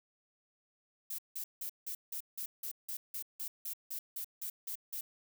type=noise bursts; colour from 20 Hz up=violet; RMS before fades=-40 dBFS; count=16; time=1.1-5.01 s; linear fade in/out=5 ms; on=85 ms; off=170 ms; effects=none